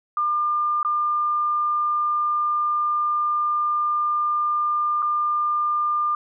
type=tone with dropouts; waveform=sine; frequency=1200 Hz; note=D6; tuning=37 cents sharp; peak=-19 dBFS; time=0.17-6.15 s; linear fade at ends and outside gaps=2 ms; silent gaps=0.83-0.848 / 5.022-5.026 s; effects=none